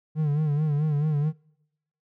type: tone with vibrato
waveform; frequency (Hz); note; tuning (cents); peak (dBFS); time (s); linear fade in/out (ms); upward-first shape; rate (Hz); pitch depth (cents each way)
triangle; 150; D3; +37; -19; 0.15-1.33; 50; sine; 4.6; 77
effects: noise-tail reverb RT60 0.8 s tail -25 dB re dry